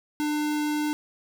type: tone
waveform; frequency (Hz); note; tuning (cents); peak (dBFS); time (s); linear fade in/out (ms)
square; 299.5; D4; +34; -25; 0.2-0.93; 0
effects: none